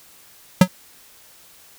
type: tone with exponential decay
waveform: square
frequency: 183.7 Hz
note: F#3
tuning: 12 cents flat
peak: -4 dBFS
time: 0.61-0.68 s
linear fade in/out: 5 ms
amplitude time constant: 15 ms
effects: white hiss -49 dBFS RMS until 1.78 s